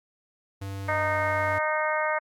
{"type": "tone with pitch glide", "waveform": "square", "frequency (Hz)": [98, 96.93], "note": ["G2", "G2"], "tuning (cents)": [0, -19], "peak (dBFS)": -33, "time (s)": [0.61, 1.59], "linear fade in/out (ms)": 10, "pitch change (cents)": -19, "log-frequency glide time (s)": [0.88, 1.08]}
{"type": "harmonic tone", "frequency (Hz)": 308.1, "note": "D#4", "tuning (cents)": -17, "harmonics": [2, 3, 4, 5, 6, 7], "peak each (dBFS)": [-28, -30, -31, -32, -33, -33], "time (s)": [0.88, 2.19], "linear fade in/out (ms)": 10}
{"effects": ["Opus 48 kbps"]}